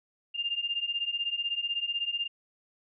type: beating tone pair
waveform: sine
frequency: 2794 / 2810 Hz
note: F7 / F7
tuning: 0 / +10 cents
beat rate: 16 Hz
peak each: -33 / -31 dBFS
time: 0.34-2.28 s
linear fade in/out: 20 ms
effects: none